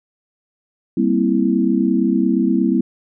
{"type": "chord", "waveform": "sine", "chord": "C dominant seventh", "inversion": "second", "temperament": "equal", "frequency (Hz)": [196, 233.1, 261.6, 329.6], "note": ["G3", "Bb3", "C4", "E4"], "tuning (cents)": [0, 0, 0, 0], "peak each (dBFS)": -19, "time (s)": [0.97, 2.81], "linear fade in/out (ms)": 5, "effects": []}